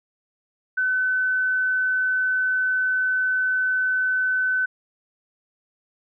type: tone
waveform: sine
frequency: 1513 Hz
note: F#6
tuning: 38 cents sharp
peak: -19 dBFS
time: 0.77-4.66 s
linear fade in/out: 10 ms
effects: none